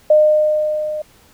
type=tone with level ramp; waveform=sine; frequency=610 Hz; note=D#5; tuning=34 cents flat; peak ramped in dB=-6 to -21 dBFS; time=0.1-1.02 s; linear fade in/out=5 ms; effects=pink hiss -50 dBFS RMS until 1.33 s